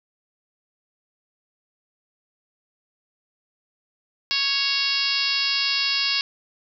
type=harmonic tone; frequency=554 Hz; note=C#5; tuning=1 cent flat; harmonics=2 / 3 / 4 / 5 / 6 / 7 / 8 / 9 / 10; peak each=-36 / -34 / -31 / -27 / -30 / -30 / -26 / -26 / -34 dBFS; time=4.31-6.21 s; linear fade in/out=0 ms; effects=none